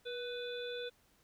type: harmonic tone with a mistuned harmonic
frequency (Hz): 498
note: B4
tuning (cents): +14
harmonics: 1 / 3 / 5 / 7 / 8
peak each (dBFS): -40 / -48 / -53 / -46 / -55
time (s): 0.05-0.9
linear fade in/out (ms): 20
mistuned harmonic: 1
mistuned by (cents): -46
effects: pink hiss -70 dBFS RMS until 1.23 s